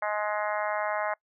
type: harmonic tone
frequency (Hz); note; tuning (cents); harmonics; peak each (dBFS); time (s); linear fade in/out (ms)
210; G#3; +19; 3 / 4 / 5 / 6 / 7 / 8 / 9 / 10; -31 / -33 / -35 / -37 / -38 / -39 / -40 / -41; 0.02-1.14; 5
effects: noise-tail reverb RT60 0.1 s tail -24 dB re dry